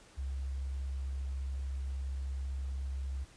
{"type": "tone", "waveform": "sine", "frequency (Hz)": 67.3, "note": "C2", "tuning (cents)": 49, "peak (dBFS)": -34, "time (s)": [0.17, 3.25], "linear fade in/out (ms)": 20, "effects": ["pink hiss -59 dBFS RMS until 3.36 s", "resampled to 22050 Hz"]}